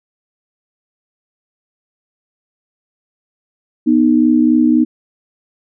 sine tone pair together, 244.9 / 308.6 Hz, B3 / D#4, -14 / -14 cents, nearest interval major third, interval 400 cents, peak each -11 dBFS, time 3.86-4.85 s, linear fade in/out 20 ms, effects none

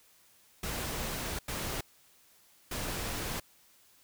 pink noise bursts at uneven times, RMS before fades -36 dBFS, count 3, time 0.63-1.39 / 1.48-1.81 / 2.71-3.4 s, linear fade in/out 5 ms, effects white hiss -63 dBFS RMS until 4.03 s

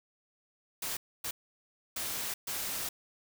white noise bursts at uneven times, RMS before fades -36 dBFS, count 4, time 0.82-0.97 / 1.24-1.31 / 1.96-2.34 / 2.47-2.89 s, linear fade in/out 5 ms, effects none

